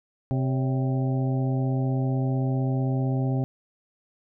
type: harmonic tone with a mistuned harmonic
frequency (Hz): 130.81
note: C3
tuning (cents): 0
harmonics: 1 / 2 / 3 / 4 / 5 / 6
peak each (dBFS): -23 / -29 / -36 / -38 / -39 / -39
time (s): 0.31-3.44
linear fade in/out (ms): 0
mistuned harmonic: 4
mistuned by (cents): +100
effects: none